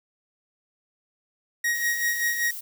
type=tone with tremolo; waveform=45% pulse; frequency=1887 Hz; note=A#6; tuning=21 cents sharp; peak=-21 dBFS; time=1.64-2.51 s; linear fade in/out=5 ms; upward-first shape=sine; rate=5.2 Hz; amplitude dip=55%
type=noise; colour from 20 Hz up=violet; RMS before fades=-36 dBFS; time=1.74-2.61 s; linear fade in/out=10 ms
effects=none